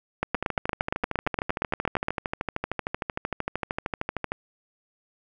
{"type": "two click trains", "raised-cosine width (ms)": 0.5, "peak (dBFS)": [-9, -12], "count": [17, 53], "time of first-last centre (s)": [[0.23, 2.084], [0.35, 4.319]], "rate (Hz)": [8.63, 13.1], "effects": []}